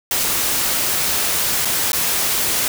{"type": "noise with dropouts", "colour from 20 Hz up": "white", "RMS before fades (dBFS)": -19, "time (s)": [0.11, 2.68], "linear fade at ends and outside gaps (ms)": 1, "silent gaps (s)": [[1.649, 1.654], [1.919, 1.931]], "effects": []}